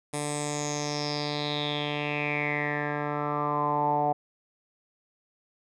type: tone with low-pass filter sweep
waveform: 10% pulse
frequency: 147.3 Hz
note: D3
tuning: 6 cents sharp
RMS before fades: -29 dBFS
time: 0.13-4.13 s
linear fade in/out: 10 ms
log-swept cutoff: 9400 to 760 Hz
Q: 7.1
effects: none